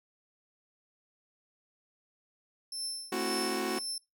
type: tone with tremolo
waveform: 30% pulse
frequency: 5320 Hz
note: E8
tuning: 15 cents sharp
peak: -29 dBFS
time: 2.72-3.98 s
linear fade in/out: 2 ms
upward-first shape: triangle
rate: 1.9 Hz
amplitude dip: 90%
type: chord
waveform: sawtooth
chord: F# half-diminished seventh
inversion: first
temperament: just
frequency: 222 / 266.4 / 333 / 370 Hz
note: A3 / C4 / E4 / F#4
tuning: +16 / +31 / +18 / 0 cents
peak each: -34 / -34 / -34 / -29 dBFS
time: 3.12-3.79 s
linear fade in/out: 5 ms
effects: noise-tail reverb RT60 0.2 s tail -21 dB re dry